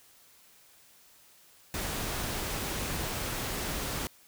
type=noise; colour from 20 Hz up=pink; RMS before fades=-34 dBFS; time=1.74-4.07 s; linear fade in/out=0 ms; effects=white hiss -59 dBFS RMS until 4.27 s